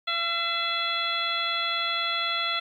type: harmonic tone with a mistuned harmonic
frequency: 678 Hz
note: E5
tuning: 49 cents sharp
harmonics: 1 / 2 / 3 / 4 / 5 / 6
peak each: -38 / -30 / -33 / -34 / -29 / -34 dBFS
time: 0.07-2.6 s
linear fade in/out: 10 ms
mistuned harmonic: 4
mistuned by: -52 cents
effects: 10-bit